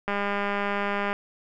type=click train; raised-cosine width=0.5 ms; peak=-13 dBFS; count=213; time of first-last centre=0.08-1.13 s; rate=202 Hz; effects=none